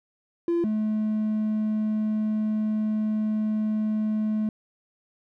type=tone pair in turn; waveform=triangle; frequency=341.4 / 215.1 Hz; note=F4 / A3; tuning=-39 / -39 cents; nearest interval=minor sixth; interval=800 cents; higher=first; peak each=-18 / -20 dBFS; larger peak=first; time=0.48-0.64 / 0.64-4.49 s; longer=second; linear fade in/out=2 ms; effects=tanh soft clip ceiling -16 dBFS